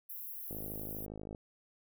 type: high-pass noise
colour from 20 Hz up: white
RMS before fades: -44 dBFS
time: 0.09-1.06 s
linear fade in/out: 10 ms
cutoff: 11000 Hz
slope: 96 dB/octave
type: click train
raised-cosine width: 2 ms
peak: -31 dBFS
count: 45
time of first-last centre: 0.51-1.348 s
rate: 52.5 Hz
effects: none